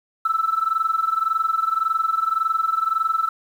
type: tone with amplitude modulation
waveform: sine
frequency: 1318.5 Hz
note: E6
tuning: in tune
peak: -14 dBFS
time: 0.25-3.29 s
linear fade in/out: 5 ms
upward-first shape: sine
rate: 21.8 Hz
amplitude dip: 85%
effects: tanh soft clip ceiling -11 dBFS + 8-bit